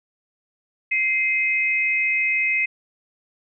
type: tone pair together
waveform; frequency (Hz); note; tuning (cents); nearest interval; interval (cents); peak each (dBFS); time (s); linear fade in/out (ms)
sine; 2090 / 2536; C7 / D#7; -2 / +32; minor third; 334; -21; 0.91-2.66; 10
effects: none